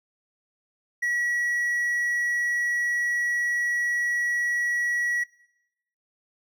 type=tone; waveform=triangle; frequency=1927 Hz; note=B6; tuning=43 cents flat; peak=-21 dBFS; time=1.02-5.24 s; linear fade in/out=10 ms; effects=noise-tail reverb RT60 0.9 s tail -22 dB re dry